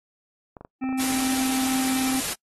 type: clicks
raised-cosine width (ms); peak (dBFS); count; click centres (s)
1; -26; 11; 0.568 / 0.61 / 0.649 / 0.84 / 0.891 / 0.927 / 1.043 / 1.122 / 1.21 / 1.245 / 1.373
type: harmonic tone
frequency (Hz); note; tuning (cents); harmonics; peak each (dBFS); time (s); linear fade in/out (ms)
261.6; C4; 0; 1 / 3 / 5 / 7 / 9 / 10; -24 / -36 / -43 / -47 / -43 / -47; 0.81-2.21; 20
type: noise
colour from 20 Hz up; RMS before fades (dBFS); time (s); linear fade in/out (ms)
white; -28; 0.99-2.34; 10
effects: noise-tail reverb RT60 0.1 s tail -25 dB re dry + AAC 32 kbps